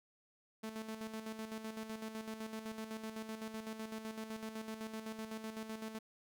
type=tone with tremolo; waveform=sawtooth; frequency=220 Hz; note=A3; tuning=in tune; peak=-37 dBFS; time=0.63-5.99 s; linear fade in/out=10 ms; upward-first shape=square; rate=7.9 Hz; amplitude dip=55%; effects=none